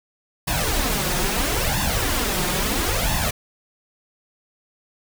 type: noise with flanger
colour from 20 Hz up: pink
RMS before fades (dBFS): -22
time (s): 0.47-3.31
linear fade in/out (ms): 10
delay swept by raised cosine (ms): 1.1 to 5.6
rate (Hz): 0.75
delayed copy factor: +0.75
effects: none